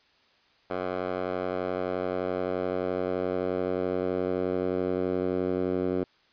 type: tone with band-pass filter sweep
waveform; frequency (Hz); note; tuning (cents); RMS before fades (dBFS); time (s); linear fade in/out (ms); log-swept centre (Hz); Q
10% pulse; 91.6; F#2; -17; -29; 0.7-6.04; 5; 780 to 360; 1.3
effects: white hiss -63 dBFS RMS until 6.32 s + resampled to 11025 Hz